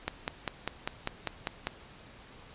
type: click train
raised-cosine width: 0.3 ms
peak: -14 dBFS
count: 9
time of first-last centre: 0.08-1.67 s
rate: 5.03 Hz
effects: pink hiss -52 dBFS RMS until 2.54 s + resampled to 8000 Hz